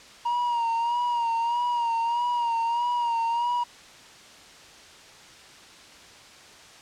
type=tone with vibrato; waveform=triangle; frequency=943 Hz; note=A#5; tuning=20 cents sharp; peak=-21 dBFS; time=0.25-3.64 s; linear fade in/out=10 ms; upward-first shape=sine; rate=1.6 Hz; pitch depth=49 cents each way; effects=white hiss -48 dBFS RMS until 6.81 s + low-pass 6000 Hz 12 dB/octave